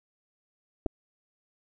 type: clicks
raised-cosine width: 2 ms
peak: -16 dBFS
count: 2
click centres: 0.861 / 0.864 s
effects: none